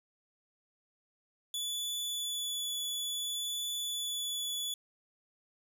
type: tone with vibrato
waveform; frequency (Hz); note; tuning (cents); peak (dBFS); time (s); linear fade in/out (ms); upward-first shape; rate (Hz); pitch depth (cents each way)
sawtooth; 3444; A7; -38; -31; 1.54-4.74; 2; triangle; 0.58; 10
effects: none